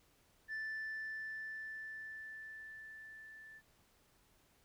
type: tone with level ramp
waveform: sine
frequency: 1760 Hz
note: A6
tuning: in tune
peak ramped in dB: -36 to -53 dBFS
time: 0.48-3.62 s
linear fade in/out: 50 ms
effects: tanh soft clip ceiling -38 dBFS + pink hiss -71 dBFS RMS until 4.64 s